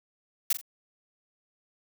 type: noise with echo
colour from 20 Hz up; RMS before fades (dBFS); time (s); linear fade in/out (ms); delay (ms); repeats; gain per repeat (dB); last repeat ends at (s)
blue; -24; 0.5-0.53; 5; 42; 2; -10; 0.614
effects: none